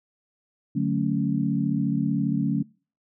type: chord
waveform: sine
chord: D major seventh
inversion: none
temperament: equal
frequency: 146.83 / 185 / 220 / 277.2 Hz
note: D3 / F#3 / A3 / C#4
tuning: 0 / 0 / 0 / 0 cents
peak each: -27 dBFS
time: 0.75-2.63 s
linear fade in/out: 10 ms
effects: noise-tail reverb RT60 0.4 s tail -26 dB re dry